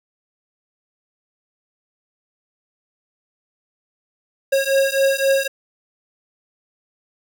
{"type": "beating tone pair", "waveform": "square", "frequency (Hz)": [542, 545.8], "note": ["C#5", "C#5"], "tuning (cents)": [-39, -27], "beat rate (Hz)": 3.8, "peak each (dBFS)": -19, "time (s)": [4.52, 5.48], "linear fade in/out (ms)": 10, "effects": []}